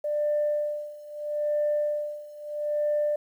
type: tone with tremolo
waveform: sine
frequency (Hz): 594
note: D5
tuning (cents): +20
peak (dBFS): -21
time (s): 0.04-3.16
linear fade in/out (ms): 5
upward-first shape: sine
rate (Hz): 0.77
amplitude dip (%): 90
effects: tanh soft clip ceiling -18 dBFS + 10-bit